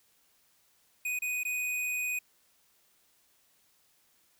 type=tone with dropouts; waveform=square; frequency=2489 Hz; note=D#7; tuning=in tune; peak=-31 dBFS; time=1.05-2.19 s; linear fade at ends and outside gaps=5 ms; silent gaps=1.19-1.22 / 1.434-1.45 s; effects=white hiss -68 dBFS RMS until 4.39 s